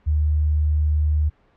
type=tone; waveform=sine; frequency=75.7 Hz; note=D#2; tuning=47 cents flat; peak=-16 dBFS; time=0.06-1.3 s; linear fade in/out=20 ms; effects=pink hiss -59 dBFS RMS until 1.56 s + low-pass 2000 Hz 12 dB/octave